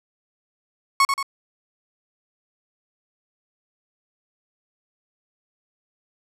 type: tone with echo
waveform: 35% pulse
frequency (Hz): 1101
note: C#6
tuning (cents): -12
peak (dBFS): -12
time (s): 1-1.05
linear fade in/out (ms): 2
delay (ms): 89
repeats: 2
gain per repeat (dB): -5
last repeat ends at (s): 1.228
effects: low-pass 11000 Hz 12 dB/octave